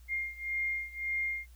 sine beating tone pair, 2119 / 2120.8 Hz, C7 / C7, +21 / +23 cents, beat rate 1.8 Hz, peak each -34 / -36 dBFS, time 0.08-1.47 s, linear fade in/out 50 ms, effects added 60 Hz sine -51 dBFS peak until 1.55 s + white hiss -66 dBFS RMS until 1.55 s

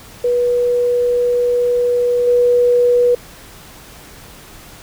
sine tone with level steps, 486.8 Hz, B4, 25 cents flat, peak -12 / -9 dBFS, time 0.24-3.15 s, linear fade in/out 5 ms, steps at 2.27 s, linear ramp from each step 5 ms, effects pink hiss -39 dBFS RMS until 4.82 s

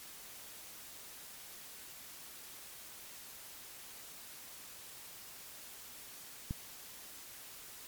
click, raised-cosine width 5 ms, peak -24 dBFS, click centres 6.509 s, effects white hiss -51 dBFS RMS until 7.87 s + MP3 96 kbps

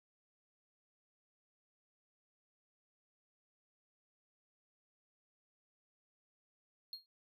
triangle tone with exponential decay, 4255 Hz, C8, 28 cents sharp, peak -38 dBFS, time 6.93-7.06 s, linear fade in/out 1 ms, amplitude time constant 28 ms, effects none

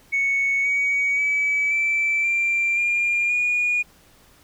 sine tone with pitch steps, 2217 / 2253 / 2290 / 2327 / 2365 / 2404 / 2443 Hz, C#7 / C#7 / D7 / D7 / D7 / D7 / D#7, 0 / +28 / -44 / -17 / +12 / +40 / -32 cents, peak -17 dBFS, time 0.12-3.83 s, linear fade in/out 20 ms, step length 530 ms, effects tanh soft clip ceiling -15 dBFS + pink hiss -54 dBFS RMS until 4.43 s

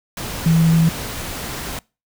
sine tone in noise, 163.9 Hz, E3, 10 cents flat, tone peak -11 dBFS, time 0.46-0.89 s, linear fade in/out 2 ms, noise pink, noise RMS -28 dBFS, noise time 0.17-1.79 s, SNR +14 dB, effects noise-tail reverb RT60 0.3 s tail -25 dB re dry

